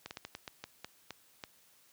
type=slowing click train; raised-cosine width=0.2 ms; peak=-24 dBFS; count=10; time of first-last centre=0.06-1.438 s; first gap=49 ms; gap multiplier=1.27; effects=white hiss -65 dBFS RMS until 1.92 s + high-pass 60 Hz 12 dB/octave